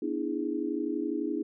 sine chord, E dominant seventh, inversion second, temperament equal with one note detuned, 246.9 / 297.9 / 329.6 / 415.3 Hz, B3 / D4 / E4 / G#4, 0 / +25 / 0 / 0 cents, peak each -37 / -32 / -33 / -36 dBFS, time 0.02-1.43 s, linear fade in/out 5 ms, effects none

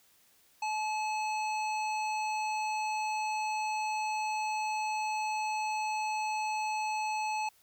harmonic tone, 860 Hz, A5, 40 cents flat, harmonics 1 / 3 / 5 / 7 / 9, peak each -31 / -38 / -46 / -49 / -50 dBFS, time 0.62-7.49 s, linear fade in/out 5 ms, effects white hiss -65 dBFS RMS until 7.62 s

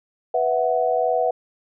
sine chord, B suspended fourth, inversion none, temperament just, 493.9 / 658.5 / 740.8 Hz, B4 / E5 / F#5, 0 / -2 / +2 cents, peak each -22 dBFS, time 0.34-1.31 s, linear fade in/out 5 ms, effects none

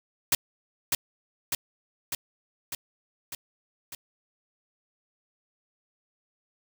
white noise with echo, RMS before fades -22 dBFS, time 0.32-0.35 s, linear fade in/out 2 ms, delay 600 ms, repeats 6, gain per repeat -3 dB, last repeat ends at 3.95 s, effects none

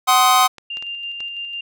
45% pulse chord, C diminished, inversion second, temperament just, 753.5 / 1046.5 / 1255.8 Hz, Gb5 / C6 / Eb6, +31 / 0 / +16 cents, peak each -16 dBFS, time 0.07-0.48 s, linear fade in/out 20 ms
clicks, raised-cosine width 0.2 ms, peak -20 dBFS, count 5, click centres 0.43 / 0.583 / 0.771 / 0.825 / 1.205 s
sine tone with tremolo, 2794 Hz, F7, in tune, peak -25 dBFS, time 0.7-1.61 s, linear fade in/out 5 ms, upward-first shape square, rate 6 Hz, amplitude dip 30%
effects none

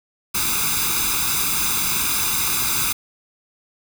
white noise with comb filter, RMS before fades -21 dBFS, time 0.34-2.93 s, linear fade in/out 10 ms, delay 0.81 ms, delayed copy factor +0.95, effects none

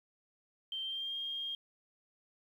sine tone with pitch glide, 3136 to 3222 Hz, G7 to G7, 0 to +47 cents, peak -36 dBFS, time 0.72-1.55 s, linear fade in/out 2 ms, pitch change +47 cents, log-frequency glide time 0.82-1.16 s, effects 11-bit

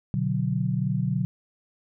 sine chord, B minor, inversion none, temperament equal, 123.47 / 146.83 / 185 Hz, B2 / D3 / F#3, 0 / 0 / 0 cents, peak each -27 dBFS, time 0.14-1.25 s, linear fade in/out 0 ms, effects none

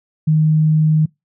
sine tone, 155.56 Hz, D#3, in tune, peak -10 dBFS, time 0.27-1.06 s, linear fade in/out 10 ms, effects noise-tail reverb RT60 0.2 s tail -25 dB re dry

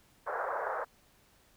pink band-pass noise, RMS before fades -35 dBFS, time 0.26-0.85 s, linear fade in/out 20 ms, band 470 to 1600 Hz, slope 48 dB/octave, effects pink hiss -65 dBFS RMS until 1.56 s

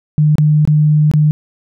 sine tone with dropouts, 151.4 Hz, D#3, 47 cents flat, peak -7 dBFS, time 0.18-1.31 s, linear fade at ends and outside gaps 0 ms, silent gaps 0.355-0.383 / 0.652-0.675 / 1.114-1.137 s, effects none

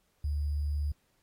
sine tone with sample-and-hold, 73.2 Hz, D2, 5 cents flat, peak -28 dBFS, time 0.24-0.92 s, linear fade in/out 5 ms, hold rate 4900 Hz, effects pink hiss -73 dBFS RMS until 1.22 s + AAC 48 kbps

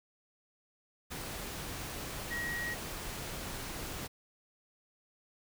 sine tone in noise, 1900 Hz, A#6, 33 cents sharp, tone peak -35 dBFS, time 2.3-2.75 s, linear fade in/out 20 ms, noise pink, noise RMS -41 dBFS, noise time 1.1-4.08 s, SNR +3 dB, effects none

